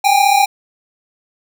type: tone pair together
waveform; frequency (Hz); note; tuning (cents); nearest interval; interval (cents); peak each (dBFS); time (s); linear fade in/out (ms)
square; 784 / 819.3; G5 / G#5; 0 / -24; minor second; 76; -13; 0.04-0.46; 10
effects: none